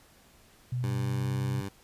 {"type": "tone with pitch glide", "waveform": "sine", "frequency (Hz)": [124.1, 128.7], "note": ["B2", "C3"], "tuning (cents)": [9, -28], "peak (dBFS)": -28, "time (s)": [0.72, 1.61], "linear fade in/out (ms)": 5, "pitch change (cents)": 63, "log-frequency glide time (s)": [0.92, 1.3]}
{"type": "tone", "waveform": "15% pulse", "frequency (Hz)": 98.5, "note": "G2", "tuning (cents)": 9, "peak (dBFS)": -28, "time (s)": [0.83, 1.69], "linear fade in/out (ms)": 10}
{"effects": ["pink hiss -59 dBFS RMS until 1.83 s", "resampled to 32000 Hz"]}